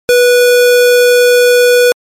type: tone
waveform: square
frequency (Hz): 490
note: B4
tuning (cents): -14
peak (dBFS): -5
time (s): 0.09-1.92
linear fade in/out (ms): 0
effects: MP3 64 kbps